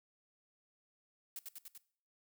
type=noise with echo; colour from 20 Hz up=blue; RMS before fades=-44 dBFS; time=1.36-1.39 s; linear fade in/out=2 ms; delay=97 ms; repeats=4; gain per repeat=-2 dB; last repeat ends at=1.778 s; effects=noise-tail reverb RT60 0.5 s tail -19 dB re dry